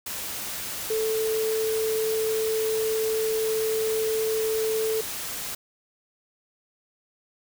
sine tone in noise, 440 Hz, A4, in tune, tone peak -23 dBFS, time 0.9-5.01 s, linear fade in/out 5 ms, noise white, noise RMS -33 dBFS, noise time 0.06-5.55 s, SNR +7 dB, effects none

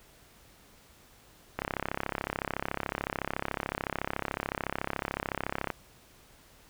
click train, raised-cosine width 0.5 ms, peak -15 dBFS, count 140, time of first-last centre 1.59-5.702 s, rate 33.8 Hz, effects pink hiss -58 dBFS RMS until 6.69 s

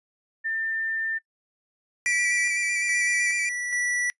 sine tone, 1794 Hz, A6, 33 cents sharp, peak -25 dBFS, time 0.44-1.19 s, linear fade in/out 20 ms
45% pulse tone with vibrato, 2345 Hz, D7, 3 cents flat, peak -25 dBFS, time 2.06-3.49 s, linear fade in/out 2 ms, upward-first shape square, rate 7.9 Hz, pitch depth 24 cents each way
square tone with tremolo, 1956 Hz, B6, 17 cents flat, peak -24 dBFS, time 2.06-4.1 s, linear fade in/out 0 ms, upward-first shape square, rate 1.2 Hz, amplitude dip 40%
effects noise-tail reverb RT60 0.1 s tail -24 dB re dry + resampled to 24000 Hz

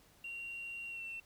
sine tone with pitch glide, 2756 to 2698 Hz, F7 to E7, -24 to +40 cents, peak -40 dBFS, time 0.24-1.2 s, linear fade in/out 5 ms, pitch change -36 cents, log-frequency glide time 0.89-1.03 s, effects tanh soft clip ceiling -38 dBFS + pink hiss -65 dBFS RMS until 1.25 s

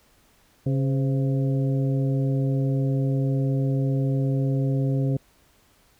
harmonic tone with a mistuned harmonic, 136.3 Hz, C#3, 29 cents flat, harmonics 1 / 2 / 3 / 4 / 5, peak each -21 / -28 / -34 / -34 / -45 dBFS, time 0.66-5.17 s, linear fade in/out 5 ms, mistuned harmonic 4, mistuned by -70 cents, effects pink hiss -60 dBFS RMS until 5.99 s

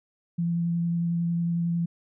sine tone with vibrato, 170 Hz, F3, 46 cents flat, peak -23 dBFS, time 0.38-1.86 s, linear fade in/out 10 ms, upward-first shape sine, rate 11 Hz, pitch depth 11 cents each way, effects none

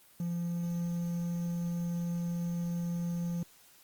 triangle tone with quantisation, 171.9 Hz, F3, 27 cents flat, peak -29 dBFS, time 0.2-3.43 s, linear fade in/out 2 ms, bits 9, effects white hiss -60 dBFS RMS until 3.83 s + Opus 24 kbps

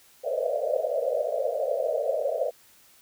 white band-pass noise, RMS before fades -27 dBFS, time 0.23-2.51 s, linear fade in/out 20 ms, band 470 to 660 Hz, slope 96 dB/octave, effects white hiss -57 dBFS RMS until 3.01 s

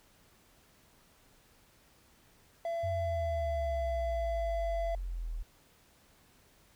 triangle tone, 673 Hz, E5, 36 cents sharp, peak -30 dBFS, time 2.65-4.95 s, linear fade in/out 2 ms
sine exponential sweep, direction down, 93.4 to 38.89 Hz, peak -34 dBFS, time 2.83-5.43 s, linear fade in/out 10 ms
effects pink hiss -64 dBFS RMS until 6.75 s

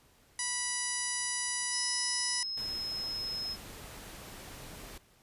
harmonic tone, 980 Hz, B5, 14 cents flat, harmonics 1 / 2 / 3 / 4 / 5 / 6 / 7 / 8 / 9 / 10, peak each -45 / -39 / -46 / -46 / -41 / -39 / -44 / -45 / -47 / -36 dBFS, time 0.39-2.43 s, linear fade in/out 2 ms
sine tone, 5160 Hz, E8, 38 cents flat, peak -34 dBFS, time 1.7-3.57 s, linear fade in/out 50 ms
pink noise, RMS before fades -47 dBFS, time 2.57-4.98 s, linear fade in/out 5 ms
effects pink hiss -64 dBFS RMS until 5.22 s + resampled to 32000 Hz

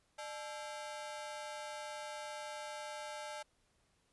sawtooth ring-modulated tone, 733 Hz, F#5, 16 cents flat, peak -36 dBFS, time 0.18-3.43 s, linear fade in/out 10 ms, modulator 131 Hz, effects pink hiss -75 dBFS RMS until 4.12 s + resampled to 24000 Hz

